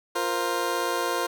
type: chord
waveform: 20% pulse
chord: F suspended fourth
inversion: none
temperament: just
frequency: 349.2 / 465.6 / 523.8 Hz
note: F4 / Bb4 / C5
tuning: 0 / -2 / +2 cents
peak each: -25 dBFS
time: 0.15-1.27 s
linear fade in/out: 10 ms
effects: none